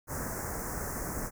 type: band-stop noise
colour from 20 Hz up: pink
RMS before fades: -36 dBFS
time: 0.07-1.31 s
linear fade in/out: 50 ms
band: 1900 to 5800 Hz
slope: 48 dB/octave
effects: none